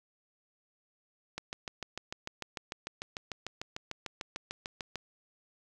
click train, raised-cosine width 0.2 ms, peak -20 dBFS, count 25, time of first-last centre 1.38-4.957 s, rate 6.71 Hz, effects none

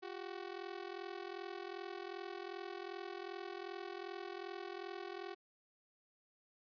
sawtooth ring-modulated tone, 374.2 Hz, F#4, 20 cents sharp, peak -37 dBFS, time 0.02-5.35 s, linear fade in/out 20 ms, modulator 21.3 Hz, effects resampled to 11025 Hz

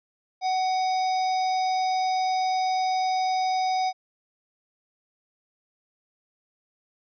harmonic tone with a mistuned harmonic, 748 Hz, F#5, 19 cents sharp, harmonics 1 / 3 / 5 / 7 / 8, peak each -22 / -37 / -41 / -37 / -45 dBFS, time 0.41-3.93 s, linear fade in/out 50 ms, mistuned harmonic 7, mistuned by -91 cents, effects none

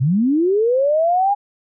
sine linear sweep, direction up, 117.6 to 824 Hz, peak -13 dBFS, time 0-1.35 s, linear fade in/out 20 ms, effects none

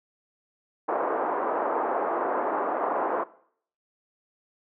white band-pass noise, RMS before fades -27 dBFS, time 0.88-3.24 s, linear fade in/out 10 ms, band 330 to 1100 Hz, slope 24 dB/octave, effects noise-tail reverb RT60 0.6 s tail -19 dB re dry + low-pass 2000 Hz 12 dB/octave

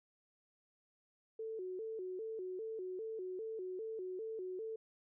sine tone with vibrato, 404.8 Hz, G#4, 44 cents flat, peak -40 dBFS, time 1.39-4.76 s, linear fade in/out 5 ms, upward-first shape square, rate 2.5 Hz, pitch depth 160 cents each way, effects none

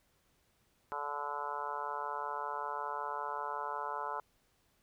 harmonic tone, 145.3 Hz, D3, 18 cents flat, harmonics 3 / 4 / 5 / 6 / 7 / 8 / 9 / 10, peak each -47 / -47 / -47 / -41 / -40 / -50 / -43 / -49 dBFS, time 0.92-4.2 s, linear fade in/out 0 ms, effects pink hiss -73 dBFS RMS until 4.82 s

